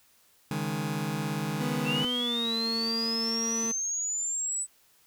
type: chord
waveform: sawtooth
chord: C# suspended second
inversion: none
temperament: just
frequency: 138.59 / 155.92 / 207.9 Hz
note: C#3 / D#3 / G#3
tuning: 0 / +4 / +2 cents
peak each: -32 / -28 / -29 dBFS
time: 0.51-2.05 s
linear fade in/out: 2 ms
type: tone with pitch glide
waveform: 30% pulse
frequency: 246.9 to 227.7 Hz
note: B3 to A#3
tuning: 0 to -40 cents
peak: -29 dBFS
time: 1.6-3.72 s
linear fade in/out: 10 ms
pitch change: -140 cents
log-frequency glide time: 2.13-2.53 s
type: linear sweep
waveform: sine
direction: up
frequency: 2637 to 8020 Hz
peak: -28 dBFS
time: 1.84-4.67 s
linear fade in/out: 50 ms
effects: white hiss -63 dBFS RMS until 5.06 s